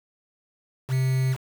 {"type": "tone with quantisation", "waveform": "triangle", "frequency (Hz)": 130.81, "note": "C3", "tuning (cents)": 0, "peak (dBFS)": -18, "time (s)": [0.88, 1.37], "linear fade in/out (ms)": 50, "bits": 6, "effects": []}